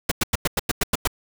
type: noise bursts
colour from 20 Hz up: pink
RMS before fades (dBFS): -20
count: 9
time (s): 0.09-1.075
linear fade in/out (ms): 5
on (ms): 25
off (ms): 95
effects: none